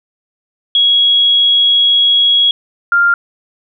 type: tone pair in turn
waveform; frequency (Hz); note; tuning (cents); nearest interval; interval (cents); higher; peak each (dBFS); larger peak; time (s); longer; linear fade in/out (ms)
sine; 3322 / 1396.7; G#7 / F6; 0 / 0; octave + minor third; 1500; first; -7; neither; 0.75-2.51 / 2.92-3.14; first; 2
effects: none